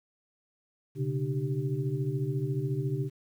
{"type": "tone cluster", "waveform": "sine", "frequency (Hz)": [126.7, 140.8, 302.4, 389.5], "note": ["B2", "C#3", "D#4", "G4"], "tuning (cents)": [45, 27, -49, -11], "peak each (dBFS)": [-33, -30, -39, -36], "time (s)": [0.95, 3.1], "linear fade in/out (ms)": 50, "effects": ["10-bit"]}